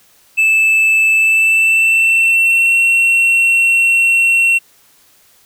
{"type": "tone with pitch glide", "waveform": "triangle", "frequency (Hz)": [2630, 2720], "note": ["E7", "F7"], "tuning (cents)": [-5, -46], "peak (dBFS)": -7, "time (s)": [0.37, 4.59], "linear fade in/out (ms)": 20, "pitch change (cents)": 59, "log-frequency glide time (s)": [1.14, 2.76], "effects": ["white hiss -50 dBFS RMS until 5.45 s"]}